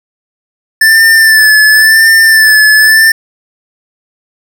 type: tone with vibrato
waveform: square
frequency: 1760 Hz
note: A6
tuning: in tune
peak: -3 dBFS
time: 0.81-3.12 s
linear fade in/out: 5 ms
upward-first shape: sine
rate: 0.94 Hz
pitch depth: 39 cents each way
effects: none